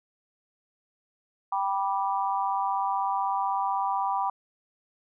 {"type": "chord", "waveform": "sine", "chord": "G major", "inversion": "none", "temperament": "just", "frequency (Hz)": [784, 980, 1176], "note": ["G5", "B5", "D6"], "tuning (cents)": [0, -14, 2], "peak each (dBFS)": [-28, -28, -32], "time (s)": [1.52, 4.3], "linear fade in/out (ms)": 5, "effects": []}